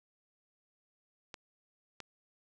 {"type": "clicks", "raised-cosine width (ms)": 0.2, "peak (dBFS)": -26, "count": 2, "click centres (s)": [1.342, 2.003], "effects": []}